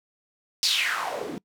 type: noise with band-pass filter sweep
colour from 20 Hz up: white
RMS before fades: -27 dBFS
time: 0.63-1.38 s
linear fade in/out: 0 ms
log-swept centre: 5100 to 240 Hz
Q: 4.3
effects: noise-tail reverb RT60 0.1 s tail -24 dB re dry